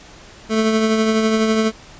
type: tone with tremolo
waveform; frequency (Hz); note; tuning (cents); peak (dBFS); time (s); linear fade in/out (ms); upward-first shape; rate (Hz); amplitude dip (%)
25% pulse; 220; A3; 0; -9; 0.49-1.72; 50; triangle; 12; 40
effects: pink hiss -42 dBFS RMS until 1.99 s + resampled to 16000 Hz